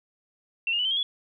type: tone with pitch steps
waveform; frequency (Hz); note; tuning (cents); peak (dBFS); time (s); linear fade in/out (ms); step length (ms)
sine; 2709 / 2834 / 2964 / 3101 / 3244 / 3393; E7 / F7 / F#7 / G7 / G#7 / G#7; +47 / +25 / +2 / -19 / -41 / +36; -23; 0.67-1.03; 2; 60
effects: none